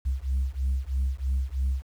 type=beating tone pair; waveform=sine; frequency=64.7 / 67.8 Hz; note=C2 / C#2; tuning=-19 / -38 cents; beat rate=3.1 Hz; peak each=-26 dBFS; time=0.05-1.83 s; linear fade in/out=20 ms; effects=tanh soft clip ceiling -20 dBFS + 9-bit